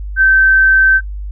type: tone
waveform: sine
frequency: 1548 Hz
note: G6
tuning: 22 cents flat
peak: -6 dBFS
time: 0.16-1.01 s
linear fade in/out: 50 ms
effects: noise-tail reverb RT60 0.1 s tail -26 dB re dry + added 50 Hz sine -21 dBFS peak until 1.31 s